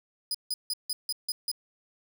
sawtooth tone bursts, 4978 Hz, D#8, in tune, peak -25 dBFS, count 7, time 0.31-1.515 s, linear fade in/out 2 ms, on 35 ms, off 160 ms, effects none

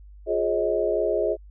sine tone cluster, 354.4 / 417.7 / 547 / 633 Hz, F4 / G#4 / C#5 / D#5, +25 / +10 / -23 / +30 cents, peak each -28 / -25 / -28 / -25 dBFS, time 0.26-1.37 s, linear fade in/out 50 ms, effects added 50 Hz sine -43 dBFS peak until 1.5 s

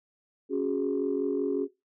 sine chord, C# suspended fourth, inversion none, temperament equal, 277.2 / 370 / 415.3 Hz, C#4 / F#4 / G#4, 0 / 0 / 0 cents, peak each -29 dBFS, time 0.49-1.68 s, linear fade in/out 50 ms, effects noise-tail reverb RT60 0.2 s tail -18 dB re dry + tanh soft clip ceiling -18 dBFS

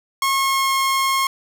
sawtooth tone with pitch glide, 1086 to 1077.9 Hz, C#6 to C#6, -36 to -49 cents, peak -13 dBFS, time 0.22-1.27 s, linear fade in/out 2 ms, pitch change -13 cents, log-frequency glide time 0.34-0.73 s, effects none

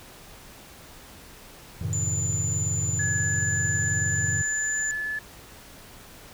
triangle chord, F# diminished seventh, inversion none, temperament just, 92.5 / 111 / 133.2 / 159.84 Hz, F#2 / A2 / C3 / Eb3, 0 / +16 / +31 / +47 cents, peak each -28 / -29 / -32 / -31 dBFS, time 1.81-4.42 s, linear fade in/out 5 ms
sine tone, 7050 Hz, A8, 2 cents sharp, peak -27 dBFS, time 1.93-4.91 s, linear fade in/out 0 ms
sine tone with pitch glide, 1692 to 1725.6 Hz, G#6 to A6, +32 to -34 cents, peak -27 dBFS, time 2.99-5.19 s, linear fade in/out 5 ms, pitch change +34 cents, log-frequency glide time 3.18-4.97 s
effects pink hiss -47 dBFS RMS until 6.33 s

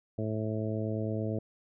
harmonic tone, 108.8 Hz, A2, 19 cents flat, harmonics 1 / 2 / 3 / 4 / 5 / 6, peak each -33 / -36 / -38 / -39 / -40 / -41 dBFS, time 0.18-1.39 s, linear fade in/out 5 ms, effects none

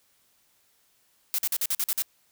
blue noise bursts, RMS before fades -26 dBFS, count 8, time 1.34-2.021 s, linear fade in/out 0 ms, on 44 ms, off 47 ms, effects white hiss -66 dBFS RMS until 2.31 s

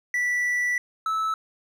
triangle tone pair in turn, 1963 / 1306.8 Hz, B6 / E6, -11 / -15 cents, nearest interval perfect fifth, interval 704 cents, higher first, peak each -20 / -21 dBFS, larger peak first, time 0.14-0.78 / 1.06-1.34 s, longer first, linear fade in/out 2 ms, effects none

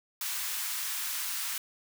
white high-pass noise, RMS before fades -34 dBFS, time 0.21-1.58 s, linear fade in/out 2 ms, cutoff 1000 Hz, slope 24 dB/octave, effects none

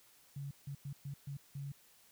sine tone bursts at uneven times, 140 Hz, C#3, 18 cents sharp, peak -40 dBFS, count 6, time 0.36-0.51 / 0.67-0.75 / 0.85-0.93 / 1.05-1.14 / 1.27-1.37 / 1.55-1.72 s, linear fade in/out 5 ms, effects white hiss -65 dBFS RMS until 2.11 s

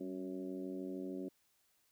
harmonic tone with a mistuned harmonic, 92.9 Hz, F#2, 7 cents sharp, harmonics 2 / 3 / 4 / 5 / 6 / 7, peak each -47 / -43 / -45 / -57 / -52 / -59 dBFS, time 0-1.29 s, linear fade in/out 10 ms, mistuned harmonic 2, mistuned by +55 cents, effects white hiss -75 dBFS RMS until 1.91 s

